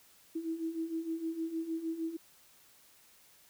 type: beating tone pair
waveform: sine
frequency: 321.6 / 328.1 Hz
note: E4 / E4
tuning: -43 / -8 cents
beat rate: 6.5 Hz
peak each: -40 / -35 dBFS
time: 0.35-2.17 s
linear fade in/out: 10 ms
effects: white hiss -62 dBFS RMS until 3.49 s